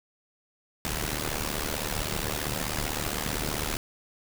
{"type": "noise with amplitude modulation", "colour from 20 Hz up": "pink", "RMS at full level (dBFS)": -27, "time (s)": [0.85, 3.77], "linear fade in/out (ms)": 0, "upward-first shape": "sine", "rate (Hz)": 75.5, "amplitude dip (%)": 85, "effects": []}